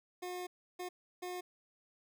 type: tone bursts at uneven times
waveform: 25% pulse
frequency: 360.1 Hz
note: F#4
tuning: 47 cents flat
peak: -36 dBFS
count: 3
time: 0.22-0.47 / 0.79-0.89 / 1.22-1.41 s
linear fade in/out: 10 ms
effects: none